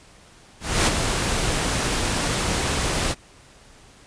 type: noise with ADSR envelope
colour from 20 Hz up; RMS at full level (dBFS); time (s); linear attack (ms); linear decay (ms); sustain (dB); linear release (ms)
pink; -17; 0.6-3.15; 270; 24; -6; 41
effects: pink hiss -50 dBFS RMS until 4.06 s + resampled to 22050 Hz